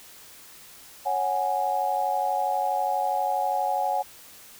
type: chord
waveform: sine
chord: C# suspended fourth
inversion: none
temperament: just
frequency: 554.4 / 739.2 / 831.5 Hz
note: C#5 / F#5 / G#5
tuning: 0 / -2 / +2 cents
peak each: -31 / -26 / -26 dBFS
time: 1.05-4.03 s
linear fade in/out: 20 ms
effects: white hiss -48 dBFS RMS until 4.59 s